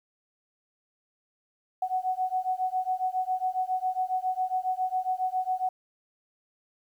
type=beating tone pair; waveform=sine; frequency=740 / 747.3 Hz; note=F#5 / F#5; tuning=0 / +17 cents; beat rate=7.3 Hz; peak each=-29 dBFS; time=1.82-5.69 s; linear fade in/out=5 ms; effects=10-bit